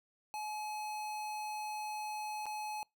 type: tone with dropouts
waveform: square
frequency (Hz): 850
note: G#5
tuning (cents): +40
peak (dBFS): -39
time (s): 0.34-2.83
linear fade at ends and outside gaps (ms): 0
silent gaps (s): 2.457-2.465
effects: noise-tail reverb RT60 0.2 s tail -26 dB re dry